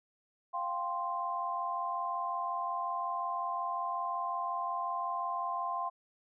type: chord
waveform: sine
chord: F suspended second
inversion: none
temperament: equal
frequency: 698.5 / 784 / 1046.5 Hz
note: F5 / G5 / C6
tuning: 0 / 0 / 0 cents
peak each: -38 / -40 / -34 dBFS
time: 0.53-5.9 s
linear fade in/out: 20 ms
effects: none